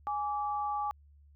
sine tone pair together, 830.6 / 1159.5 Hz, G#5 / D6, 0 / -22 cents, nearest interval tritone, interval 578 cents, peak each -32 / -35 dBFS, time 0.07-0.91 s, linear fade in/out 0 ms, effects added 72 Hz sine -56 dBFS peak until 1.35 s

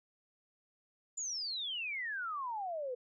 sine exponential sweep, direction down, 7170 to 480.5 Hz, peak -36 dBFS, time 1.17-2.95 s, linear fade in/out 10 ms, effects none

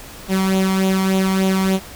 sawtooth tone with flanger, 190.4 Hz, F#3, 50 cents sharp, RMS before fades -17 dBFS, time 0.28-1.8 s, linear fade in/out 50 ms, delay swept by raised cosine 0.29 to 0.95 ms, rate 3.4 Hz, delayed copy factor +0.6, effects pink hiss -37 dBFS RMS until 1.95 s

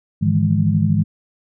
sine tone cluster, 103.1 / 153.3 / 166 / 206.6 Hz, G#2 / D#3 / E3 / G#3, -12 / -25 / +12 / -9 cents, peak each -19 dBFS, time 0.21-1.04 s, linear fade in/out 20 ms, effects none

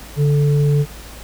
sine tone pair together, 144.7 / 438.3 Hz, D3 / A4, -25 / -7 cents, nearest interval octave + perfect fifth, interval 1918 cents, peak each -12 / -22 dBFS, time 0.16-0.86 s, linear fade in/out 50 ms, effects added 54 Hz sine -37 dBFS peak until 1.23 s + pink hiss -38 dBFS RMS until 1.23 s

